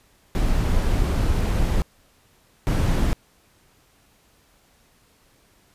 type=noise bursts at uneven times; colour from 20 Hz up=brown; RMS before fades=-20 dBFS; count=2; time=0.35-1.82 / 2.67-3.13 s; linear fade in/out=0 ms; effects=pink hiss -59 dBFS RMS until 5.74 s + resampled to 32000 Hz